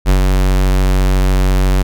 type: tone with ADSR envelope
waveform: square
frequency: 46.99 Hz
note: F#1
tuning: 28 cents sharp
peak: -7 dBFS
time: 0.05-1.83 s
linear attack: 43 ms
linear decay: 88 ms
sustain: -3 dB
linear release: 13 ms
effects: none